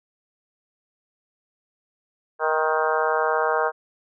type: harmonic tone with a mistuned harmonic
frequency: 157.2 Hz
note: D#3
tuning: 18 cents sharp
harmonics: 3 / 4 / 5 / 6 / 7 / 8 / 9 / 10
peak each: -25 / -26 / -27 / -28 / -28 / -29 / -30 / -30 dBFS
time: 2.39-3.72 s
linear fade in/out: 50 ms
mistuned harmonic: 7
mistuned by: -32 cents
effects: none